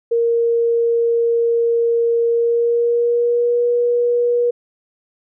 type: tone with pitch glide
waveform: sine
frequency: 466.2 to 480.7 Hz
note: A#4 to B4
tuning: 0 to -47 cents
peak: -13 dBFS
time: 0.11-4.51 s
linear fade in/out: 10 ms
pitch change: +53 cents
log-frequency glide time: 2.28-3.66 s
effects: none